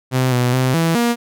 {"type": "tone with pitch steps", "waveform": "sawtooth", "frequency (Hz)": [129, 123.6, 129.1, 165, 236.9], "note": ["C3", "B2", "C3", "E3", "A#3"], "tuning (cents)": [-24, 2, -23, 2, 28], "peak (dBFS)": -10, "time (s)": [0.11, 1.16], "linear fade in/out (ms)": 50, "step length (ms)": 210, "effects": []}